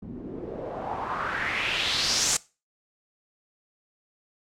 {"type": "noise with low-pass filter sweep", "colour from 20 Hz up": "white", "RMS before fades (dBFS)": -29, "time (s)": [0.02, 2.37], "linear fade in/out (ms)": 5, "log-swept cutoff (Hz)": [210, 7600], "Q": 3.2, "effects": ["noise-tail reverb RT60 0.3 s tail -21 dB re dry"]}